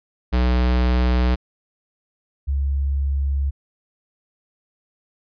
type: tone pair in turn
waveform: square / sine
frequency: 61.74 / 69.3 Hz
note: B1 / C#2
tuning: 0 / 0 cents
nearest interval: major second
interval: 200 cents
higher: second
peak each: -16 / -18 dBFS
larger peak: first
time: 0.32-1.36 / 2.47-3.51 s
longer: neither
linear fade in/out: 20 ms
effects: resampled to 11025 Hz